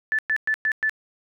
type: tone bursts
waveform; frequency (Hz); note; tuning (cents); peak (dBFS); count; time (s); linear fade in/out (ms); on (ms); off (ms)
sine; 1749; A6; -11; -19; 5; 0.12-0.895; 0; 67; 110
effects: none